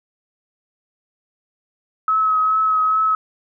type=tone with vibrato; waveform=sine; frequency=1283 Hz; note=E6; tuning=47 cents flat; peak=-14 dBFS; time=2.08-3.15 s; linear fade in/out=2 ms; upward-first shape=triangle; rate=2.4 Hz; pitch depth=22 cents each way; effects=none